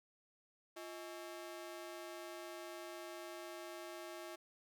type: ring-modulated tone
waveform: sawtooth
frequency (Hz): 490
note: B4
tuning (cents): -14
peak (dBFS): -40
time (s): 0.76-4.36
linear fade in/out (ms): 10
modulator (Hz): 142
effects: none